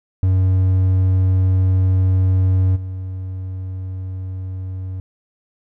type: tone with level steps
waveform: triangle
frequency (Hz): 93.5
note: F#2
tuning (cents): +19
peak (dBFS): -10 / -22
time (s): 0.23-5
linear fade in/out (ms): 0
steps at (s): 2.75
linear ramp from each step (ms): 20
effects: none